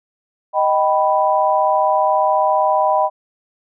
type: chord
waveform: sine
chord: Eb augmented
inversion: none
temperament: equal with one note detuned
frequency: 622.3 / 777.2 / 987.8 Hz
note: Eb5 / G5 / B5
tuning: 0 / -15 / 0 cents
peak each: -17 dBFS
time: 0.53-3.1 s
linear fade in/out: 50 ms
effects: none